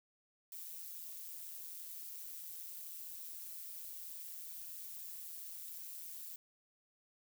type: noise with amplitude modulation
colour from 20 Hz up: violet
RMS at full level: -45 dBFS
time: 0.52-6.36 s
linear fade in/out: 2 ms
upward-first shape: sine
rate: 168 Hz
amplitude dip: 65%
effects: none